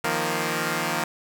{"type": "chord", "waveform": "5% pulse", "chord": "Eb suspended second", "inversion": "none", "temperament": "equal", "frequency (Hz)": [155.56, 174.61, 233.1], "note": ["Eb3", "F3", "Bb3"], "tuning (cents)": [0, 0, 0], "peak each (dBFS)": -17, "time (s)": [0.04, 1.04], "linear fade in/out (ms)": 2, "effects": []}